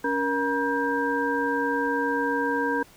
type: tone cluster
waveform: sine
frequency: 280.9 / 471.8 / 956 / 1585 Hz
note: C#4 / A#4 / A#5 / G6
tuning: +23 / +21 / +43 / +19 cents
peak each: -28 dBFS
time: 0.04-2.83 s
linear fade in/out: 5 ms
effects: pink hiss -53 dBFS RMS until 2.96 s